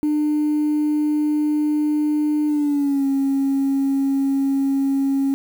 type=tone with pitch glide; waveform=sine; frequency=300 to 273.5 Hz; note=D4 to C#4; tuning=+37 to -23 cents; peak=-15 dBFS; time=0.03-5.34 s; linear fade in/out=0 ms; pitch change=-160 cents; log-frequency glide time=2.48-3.06 s; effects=tanh soft clip ceiling -13 dBFS + 7-bit